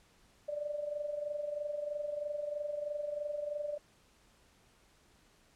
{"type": "tone with amplitude modulation", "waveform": "sine", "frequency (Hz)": 590, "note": "D5", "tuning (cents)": 8, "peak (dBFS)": -32, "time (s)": [0.48, 3.78], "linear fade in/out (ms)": 10, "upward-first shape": "sine", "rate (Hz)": 23.1, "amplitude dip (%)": 65, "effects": ["pink hiss -66 dBFS RMS until 5.55 s", "low-pass 10000 Hz 12 dB/octave"]}